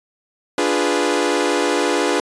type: chord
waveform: sawtooth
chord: D diminished seventh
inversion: none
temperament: equal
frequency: 293.7 / 349.2 / 415.3 / 493.9 Hz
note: D4 / F4 / Ab4 / Cb5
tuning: 0 / 0 / 0 / 0 cents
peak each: -18 dBFS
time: 0.58-2.2 s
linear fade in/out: 2 ms
effects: resampled to 22050 Hz